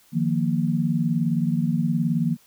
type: chord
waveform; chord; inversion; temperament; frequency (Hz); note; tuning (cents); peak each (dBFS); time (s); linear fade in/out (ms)
sine; Eb suspended second; none; equal; 155.56 / 174.61 / 233.1; Eb3 / F3 / Bb3; 0 / 0 / 0; -24; 0.12-2.37; 50
effects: white hiss -57 dBFS RMS until 2.46 s

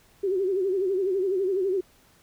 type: tone with vibrato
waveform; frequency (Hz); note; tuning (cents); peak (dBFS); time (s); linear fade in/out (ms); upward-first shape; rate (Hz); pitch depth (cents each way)
sine; 380.7; F#4; +49; -22; 0.23-1.81; 10; sine; 12; 97
effects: pink hiss -59 dBFS RMS until 2.22 s

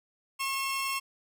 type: tone pair together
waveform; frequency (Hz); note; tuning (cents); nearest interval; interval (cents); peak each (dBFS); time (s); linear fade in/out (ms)
sawtooth; 1084.9 / 2697; C#6 / E7; -38 / +39; octave + major third; 1577; -28 / -30; 0.39-1; 20
effects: none

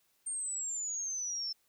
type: exponential sweep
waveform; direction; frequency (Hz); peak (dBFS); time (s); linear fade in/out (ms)
sine; down; 8770 to 5300; -34; 0.26-1.53; 10
effects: white hiss -73 dBFS RMS until 1.68 s

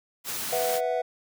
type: high-pass noise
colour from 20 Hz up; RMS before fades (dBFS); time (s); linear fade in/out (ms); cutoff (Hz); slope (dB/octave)
white; -32; 0.24-0.81; 50; 100; 48
type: chord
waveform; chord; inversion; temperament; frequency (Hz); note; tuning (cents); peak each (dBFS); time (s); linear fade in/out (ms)
triangle; B suspended fourth; none; equal; 493.9 / 659.3 / 740; B4 / E5 / F#5; 0 / 0 / 0; -26 / -27 / -28; 0.52-1.02; 10
effects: none

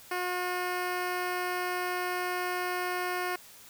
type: tone with notch filter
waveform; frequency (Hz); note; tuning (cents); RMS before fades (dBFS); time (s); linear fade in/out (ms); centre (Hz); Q
10% pulse; 360; F#4; -47; -32; 0.11-3.36; 5; 6800; 1.2
effects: white hiss -52 dBFS RMS until 3.69 s

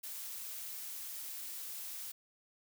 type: noise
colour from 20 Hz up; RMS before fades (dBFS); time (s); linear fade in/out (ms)
blue; -44; 0.03-2.12; 10
effects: none

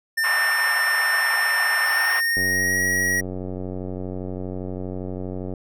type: tone with pitch glide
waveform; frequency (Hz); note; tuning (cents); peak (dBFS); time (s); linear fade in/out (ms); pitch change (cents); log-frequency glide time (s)
square; 1800 to 1903.7; A6 to A#6; +39 to +36; -20; 0.17-3.21; 10; +97; 1.85-2.82
type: band-pass noise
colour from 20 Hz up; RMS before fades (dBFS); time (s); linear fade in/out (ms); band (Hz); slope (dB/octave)
white; -27; 0.23-2.21; 20; 740 to 2000; 24
type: click train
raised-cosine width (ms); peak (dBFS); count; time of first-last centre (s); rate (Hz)
2; -18; 294; 2.37-5.538; 92.5
effects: none

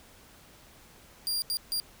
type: tone bursts at uneven times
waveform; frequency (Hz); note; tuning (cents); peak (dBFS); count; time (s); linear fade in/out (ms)
sawtooth; 4782; D8; +30; -25; 3; 1.27-1.42 / 1.5-1.57 / 1.72-1.8; 0
effects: pink hiss -55 dBFS RMS until 2 s

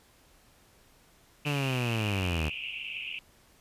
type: linear sweep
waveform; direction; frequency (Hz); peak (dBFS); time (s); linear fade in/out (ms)
sawtooth; down; 149.2 to 73.42; -24; 1.45-2.5; 20
type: band-pass noise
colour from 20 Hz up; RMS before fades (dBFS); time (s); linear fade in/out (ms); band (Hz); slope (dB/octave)
white; -38; 1.45-3.19; 0; 2400 to 2900; 96
effects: pink hiss -61 dBFS RMS until 3.6 s + resampled to 32000 Hz

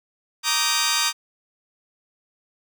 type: chord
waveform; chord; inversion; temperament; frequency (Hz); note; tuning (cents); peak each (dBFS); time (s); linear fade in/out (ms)
10% pulse; Eb major seventh; second; just; 933.4 / 1166.7 / 1244.5 / 1555.6; Bb5 / D6 / Eb6 / G6; +2 / -12 / 0 / -14; -18; 0.43-1.13; 50
effects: none

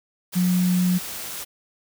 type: tone in noise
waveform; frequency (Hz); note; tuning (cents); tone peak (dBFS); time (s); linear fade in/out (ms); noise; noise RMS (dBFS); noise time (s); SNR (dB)
sine; 180.6; F#3; -42; -17; 0.35-0.99; 20; white; -33; 0.32-1.45; +13
effects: none

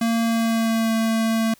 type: tone with pitch glide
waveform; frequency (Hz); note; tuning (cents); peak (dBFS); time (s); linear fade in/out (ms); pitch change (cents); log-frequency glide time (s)
square; 229.1 to 224.5; A#3 to A3; -30 to +35; -19; 0.01-1.54; 5; -35; 0.23-0.89
effects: white hiss -54 dBFS RMS until 1.59 s

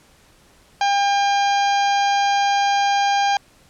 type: harmonic tone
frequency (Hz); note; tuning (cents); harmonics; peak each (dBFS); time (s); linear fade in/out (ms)
802; G5; +39; 1 / 2 / 3 / 4 / 5 / 6 / 7 / 8; -16 / -26 / -29 / -29 / -35 / -32 / -38 / -35; 0.81-3.37; 2
effects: pink hiss -53 dBFS RMS until 3.69 s + low-pass 11000 Hz 12 dB/octave

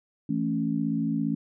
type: chord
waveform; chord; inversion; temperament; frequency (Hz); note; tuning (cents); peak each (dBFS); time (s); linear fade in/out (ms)
sine; A major; second; equal; 164.81 / 220 / 277.2; E3 / A3 / C#4; 0 / 0 / 0; -30 / -28 / -28; 0.29-1.35; 5
effects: none

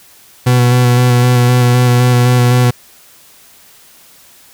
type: tone with vibrato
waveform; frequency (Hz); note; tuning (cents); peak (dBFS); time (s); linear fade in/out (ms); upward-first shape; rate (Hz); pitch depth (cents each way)
40% pulse; 123.47; B2; 0; -6; 0.46-2.71; 10; square; 3.9; 16
effects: white hiss -43 dBFS RMS until 4.53 s

